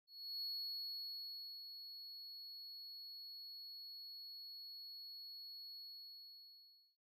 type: tone with ADSR envelope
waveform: triangle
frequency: 4360 Hz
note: C#8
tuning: 29 cents flat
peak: -40 dBFS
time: 0.07-6.97 s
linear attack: 350 ms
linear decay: 1200 ms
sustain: -9 dB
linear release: 1200 ms
effects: none